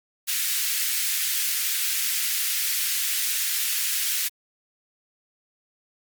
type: high-pass noise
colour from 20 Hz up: white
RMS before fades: -25 dBFS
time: 0.27-4.29 s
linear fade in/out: 20 ms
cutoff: 1700 Hz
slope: 24 dB/octave
effects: Opus 48 kbps